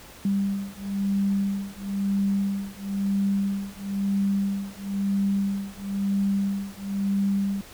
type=beating tone pair; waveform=sine; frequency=197.4 / 198.4 Hz; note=G3 / G3; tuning=+12 / +21 cents; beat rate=1 Hz; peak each=-26 dBFS; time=0.25-7.61 s; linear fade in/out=2 ms; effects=pink hiss -46 dBFS RMS until 7.73 s